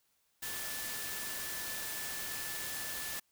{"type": "tone in noise", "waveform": "sine", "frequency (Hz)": 1748, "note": "A6", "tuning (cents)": -12, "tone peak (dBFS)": -46, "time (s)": [0.42, 3.2], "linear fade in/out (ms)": 10, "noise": "white", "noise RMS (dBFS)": -40, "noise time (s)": [0.42, 3.2], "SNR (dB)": -9, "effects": ["white hiss -75 dBFS RMS until 3.31 s"]}